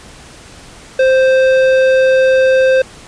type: tone with tanh clipping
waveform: triangle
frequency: 523.3 Hz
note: C5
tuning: in tune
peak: -9 dBFS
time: 0.99-2.82 s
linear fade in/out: 5 ms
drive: 17 dB
effects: pink hiss -37 dBFS RMS until 3.07 s + resampled to 22050 Hz

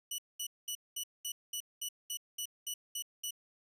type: tone bursts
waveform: 15% pulse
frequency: 2952 Hz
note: F#7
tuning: 5 cents flat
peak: -29 dBFS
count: 12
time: 0.11-3.308 s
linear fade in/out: 5 ms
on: 74 ms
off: 210 ms
effects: none

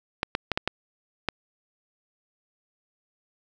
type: clicks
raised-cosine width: 0.3 ms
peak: -8 dBFS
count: 6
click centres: 0.231 / 0.351 / 0.517 / 0.575 / 0.676 / 1.287 s
effects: none

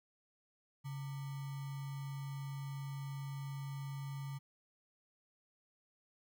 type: tone with sample-and-hold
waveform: sine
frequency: 138.59 Hz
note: C#3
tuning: in tune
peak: -40 dBFS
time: 0.84-4.39 s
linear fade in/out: 20 ms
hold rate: 1050 Hz
effects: none

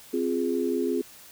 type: chord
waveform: sine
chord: F minor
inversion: second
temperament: equal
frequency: 261.6 / 349.2 / 415.3 Hz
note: C4 / F4 / Ab4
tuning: 0 / 0 / 0 cents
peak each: -28 dBFS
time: 0.13-1.02 s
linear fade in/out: 10 ms
effects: white hiss -49 dBFS RMS until 1.31 s

